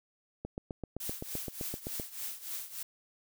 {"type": "click train", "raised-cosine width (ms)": 2, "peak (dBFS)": -24, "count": 13, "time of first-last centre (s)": [0.45, 1.998], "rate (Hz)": 7.75}
{"type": "noise with tremolo", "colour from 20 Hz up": "blue", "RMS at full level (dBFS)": -37, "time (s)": [1, 2.83], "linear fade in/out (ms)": 5, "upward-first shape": "triangle", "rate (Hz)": 3.4, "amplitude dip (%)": 85}
{"effects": []}